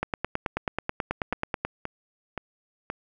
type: two click trains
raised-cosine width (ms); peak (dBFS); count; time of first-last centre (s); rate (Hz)
0.5; -16 / -11; 4 / 16; 1.33-2.901 / 0.03-1.65; 1.91 / 9.26
effects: none